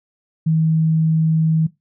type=tone; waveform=sine; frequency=159.8 Hz; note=D#3; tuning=47 cents sharp; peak=-13 dBFS; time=0.46-1.67 s; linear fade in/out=10 ms; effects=noise-tail reverb RT60 0.2 s tail -19 dB re dry